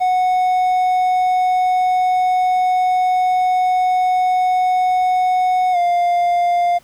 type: tone with pitch glide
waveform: triangle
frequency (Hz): 736 to 701.1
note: F#5 to F5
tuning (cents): -9 to +7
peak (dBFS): -11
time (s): 0-6.79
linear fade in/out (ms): 20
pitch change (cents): -84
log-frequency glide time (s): 5.72-5.77
effects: pink hiss -51 dBFS RMS until 6.83 s